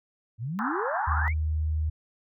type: exponential sweep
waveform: sine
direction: up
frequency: 103.6 to 2400 Hz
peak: -29 dBFS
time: 0.38-1.34 s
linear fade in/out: 50 ms
type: band-pass noise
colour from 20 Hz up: pink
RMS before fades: -31 dBFS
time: 0.59-1.28 s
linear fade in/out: 0 ms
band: 780 to 1700 Hz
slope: 96 dB/octave
type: tone with vibrato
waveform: sine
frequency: 77.78 Hz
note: D#2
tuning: in tune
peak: -24 dBFS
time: 1.07-1.9 s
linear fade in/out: 10 ms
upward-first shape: sine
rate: 20 Hz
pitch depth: 18 cents each way
effects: none